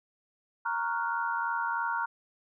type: chord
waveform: sine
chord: Gb major seventh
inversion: first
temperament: equal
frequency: 932.3 / 1108.7 / 1396.9 / 1480 Hz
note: Bb5 / Db6 / F6 / Gb6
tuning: 0 / 0 / 0 / 0 cents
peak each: -31 / -37 / -33 / -37 dBFS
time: 0.65-2.06 s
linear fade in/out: 10 ms
effects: none